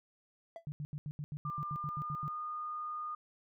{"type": "tone with exponential decay", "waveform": "triangle", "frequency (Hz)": 667, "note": "E5", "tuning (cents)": 20, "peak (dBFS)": -37, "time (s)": [0.56, 0.65], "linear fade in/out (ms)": 1, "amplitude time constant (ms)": 19}
{"type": "tone bursts", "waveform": "sine", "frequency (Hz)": 147.8, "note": "D3", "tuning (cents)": 11, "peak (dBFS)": -37, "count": 13, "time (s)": [0.67, 2.28], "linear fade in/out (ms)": 0, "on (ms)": 50, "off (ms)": 80}
{"type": "tone with pitch glide", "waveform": "sine", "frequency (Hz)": [1193, 1223.7], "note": ["D6", "D#6"], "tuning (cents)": [27, -29], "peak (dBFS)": -37, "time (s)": [1.45, 3.15], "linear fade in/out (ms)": 5, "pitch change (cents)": 44, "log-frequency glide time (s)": [1.61, 2.36]}
{"effects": []}